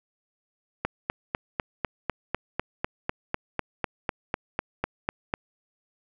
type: click train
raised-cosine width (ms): 0.5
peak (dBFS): -10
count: 19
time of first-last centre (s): 0.85-5.339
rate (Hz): 4.01
effects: none